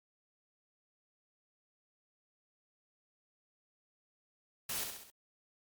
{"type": "noise with echo", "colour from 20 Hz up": "white", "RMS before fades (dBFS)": -38, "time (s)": [4.69, 4.84], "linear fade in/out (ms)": 5, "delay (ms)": 66, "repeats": 4, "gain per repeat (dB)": -5, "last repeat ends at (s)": 5.104, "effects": ["Opus 48 kbps"]}